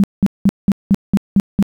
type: tone bursts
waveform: sine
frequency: 197.7 Hz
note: G3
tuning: 15 cents sharp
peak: -7 dBFS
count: 8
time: 0-1.626 s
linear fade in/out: 0 ms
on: 37 ms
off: 190 ms
effects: 8-bit